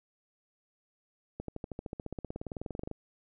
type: accelerating click train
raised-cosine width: 2 ms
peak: -24 dBFS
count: 27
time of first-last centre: 1.4-2.913 s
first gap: 83 ms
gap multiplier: 0.97
effects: none